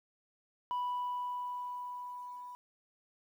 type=tone with level ramp; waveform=sine; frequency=986 Hz; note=B5; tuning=3 cents flat; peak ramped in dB=-29 to -44 dBFS; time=0.71-2.55 s; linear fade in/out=0 ms; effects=tanh soft clip ceiling -31 dBFS + 11-bit